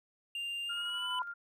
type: tone with pitch glide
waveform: triangle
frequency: 2794 to 2995 Hz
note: F7 to F#7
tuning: 0 to +20 cents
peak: -34 dBFS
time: 0.35-1.19 s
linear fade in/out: 2 ms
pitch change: +120 cents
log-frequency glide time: 0.64-1.07 s
type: tone with tremolo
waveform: sine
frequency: 1400 Hz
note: F6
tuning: 4 cents sharp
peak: -38 dBFS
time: 0.69-1.34 s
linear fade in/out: 10 ms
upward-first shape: square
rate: 12 Hz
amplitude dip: 35%
type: tone with exponential growth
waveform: sine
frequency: 1004 Hz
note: B5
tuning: 28 cents sharp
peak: -30 dBFS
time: 0.71-1.22 s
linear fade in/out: 1 ms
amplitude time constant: 110 ms
effects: none